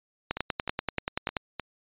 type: two click trains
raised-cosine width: 0.3 ms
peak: -11 / -16 dBFS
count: 12 / 5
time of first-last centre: 0.31-1.368 / 0.37-1.597 s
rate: 10.4 / 3.26 Hz
effects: resampled to 8000 Hz